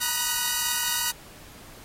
5% pulse chord, B major seventh, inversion third, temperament equal with one note detuned, 932.3 / 965.8 / 1244.5 / 1480 Hz, A#5 / B5 / D#6 / F#6, 0 / -39 / 0 / 0 cents, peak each -20 / -16 / -22 / -16 dBFS, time 0-1.12 s, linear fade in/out 20 ms, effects pink hiss -48 dBFS RMS until 1.84 s + AAC 48 kbps

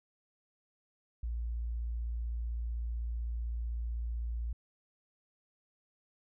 sine tone, 57.9 Hz, A#1, 11 cents flat, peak -33 dBFS, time 1.23-4.53 s, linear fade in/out 5 ms, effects none

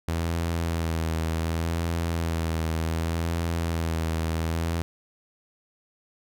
sawtooth tone with vibrato, 82.41 Hz, E2, in tune, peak -21 dBFS, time 0.08-4.82 s, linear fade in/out 0 ms, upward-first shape sine, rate 0.67 Hz, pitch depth 32 cents each way, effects none

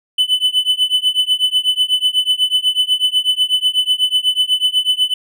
triangle tone with tremolo, 3009 Hz, F#7, 28 cents sharp, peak -7 dBFS, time 0.18-5.14 s, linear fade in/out 5 ms, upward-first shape triangle, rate 8.1 Hz, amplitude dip 100%, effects none

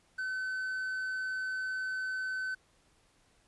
triangle tone with quantisation, 1521 Hz, F#6, 47 cents sharp, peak -31 dBFS, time 0.18-2.55 s, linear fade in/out 10 ms, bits 10, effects pink hiss -68 dBFS RMS until 3.47 s + resampled to 24000 Hz

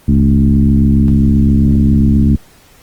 sine tone with frequency modulation, 148.1 Hz, D3, 15 cents sharp, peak -6 dBFS, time 0.08-2.36 s, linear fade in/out 5 ms, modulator 67.5 Hz, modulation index 1.7, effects pink hiss -45 dBFS RMS until 2.82 s + Opus 24 kbps

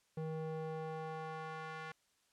square tone with band-pass filter sweep, 158.5 Hz, D#3, 32 cents sharp, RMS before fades -43 dBFS, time 0.17-1.92 s, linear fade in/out 5 ms, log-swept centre 340 to 1600 Hz, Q 1.2, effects white hiss -75 dBFS RMS until 2.32 s + low-pass 9000 Hz 12 dB/octave

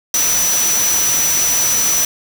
sine tone in noise, 5930 Hz, F#8, 3 cents sharp, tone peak -14 dBFS, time 0.14-2.05 s, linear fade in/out 2 ms, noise white, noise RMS -19 dBFS, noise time 0.14-2.05 s, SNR +2 dB, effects none

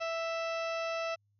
harmonic tone with a mistuned harmonic, 660 Hz, E5, 2 cents sharp, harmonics 1 / 2 / 3 / 4 / 5 / 6 / 7 / 8 / 9, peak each -34 / -39 / -46 / -41 / -52 / -51 / -55 / -50 / -55 dBFS, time 0-1.16 s, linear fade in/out 20 ms, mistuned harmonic 5, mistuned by -30 cents, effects added 102 Hz sine -70 dBFS peak until 1.39 s

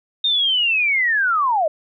sine linear sweep, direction down, 3695 to 587.3 Hz, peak -15 dBFS, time 0.24-1.68 s, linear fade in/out 5 ms, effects none

